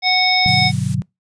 harmonic tone, 740 Hz, F#5, in tune, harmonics 1 / 3 / 5 / 7, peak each -18 / -17 / -20 / -17 dBFS, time 0.02-0.72 s, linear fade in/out 50 ms
sine chord, G major seventh, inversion none, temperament just, 98 / 122.5 / 147 / 183.75 Hz, G2 / B2 / D3 / F#3, 0 / -14 / +2 / -12 cents, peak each -25 / -21 / -22 / -22 dBFS, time 0.46-1.02 s, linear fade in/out 0 ms
blue noise, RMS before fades -32 dBFS, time 0.47-0.95 s, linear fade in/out 10 ms
effects noise-tail reverb RT60 0.2 s tail -25 dB re dry + resampled to 22050 Hz

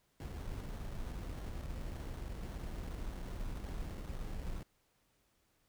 brown noise with sample-and-hold, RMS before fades -42 dBFS, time 0.2-4.63 s, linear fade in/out 2 ms, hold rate 2450 Hz, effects pink hiss -75 dBFS RMS until 5.68 s

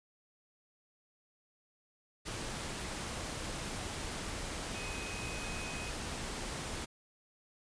sine tone in noise, 2518 Hz, D#7, 20 cents sharp, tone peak -45 dBFS, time 4.74-5.91 s, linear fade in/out 20 ms, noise pink, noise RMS -40 dBFS, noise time 2.25-6.86 s, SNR -8 dB, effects resampled to 22050 Hz

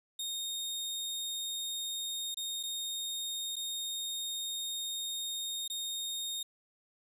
sawtooth tone with dropouts, 3698 Hz, A#7, 15 cents flat, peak -32 dBFS, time 0.19-6.43 s, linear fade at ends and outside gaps 5 ms, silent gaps 2.345-2.37 / 2.63-2.634 / 3.558-3.564 / 5.679-5.699 s, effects resampled to 32000 Hz + 11-bit

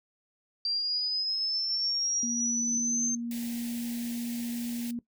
sine linear sweep, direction up, 4699 to 6320 Hz, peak -27 dBFS, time 0.65-3.15 s, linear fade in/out 2 ms
sine tone with pitch glide, 235.4 to 237.3 Hz, A#3 to A#3, +17 to +31 cents, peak -31 dBFS, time 2.23-4.99 s, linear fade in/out 2 ms, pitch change +14 cents, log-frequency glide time 2.97-4.85 s
white band-stop noise, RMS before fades -43 dBFS, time 3.31-4.91 s, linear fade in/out 2 ms, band 860 to 1700 Hz, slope 48 dB/octave
effects noise-tail reverb RT60 0.1 s tail -17 dB re dry

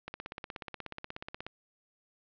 click train, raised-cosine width 0.3 ms, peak -23 dBFS, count 24, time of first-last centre 0.08-1.466 s, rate 16.6 Hz, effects low-pass 4000 Hz 12 dB/octave

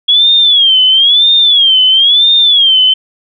sine tone with vibrato, 3322 Hz, G#7, in tune, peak -4 dBFS, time 0.08-2.94 s, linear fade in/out 10 ms, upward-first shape sine, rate 1 Hz, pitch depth 160 cents each way, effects none

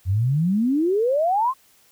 sine exponential sweep, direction up, 87.31 to 1092 Hz, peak -17 dBFS, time 0.05-1.54 s, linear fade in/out 50 ms, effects white hiss -57 dBFS RMS until 1.91 s

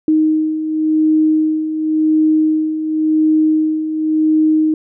sine beating tone pair, 311.1 / 312.02 Hz, D#4 / D#4, 0 / +5 cents, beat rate 0.92 Hz, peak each -19 / -12 dBFS, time 0.08-4.74 s, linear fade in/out 2 ms, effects none

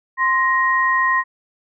sine tone pair together, 1046.5 / 1878.2 Hz, C6 / A#6, 0 / +13 cents, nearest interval minor seventh, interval 1013 cents, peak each -17 dBFS, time 0.17-1.24 s, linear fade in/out 50 ms, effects none

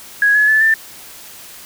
sine tone with pitch steps, 1661.2 / 1700 / 1739.8 / 1780.4 Hz, G#6 / G#6 / A6 / A6, 0 / +40 / -20 / +20 cents, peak -9 dBFS, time 0.22-0.74 s, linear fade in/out 2 ms, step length 130 ms, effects white hiss -37 dBFS RMS until 1.65 s

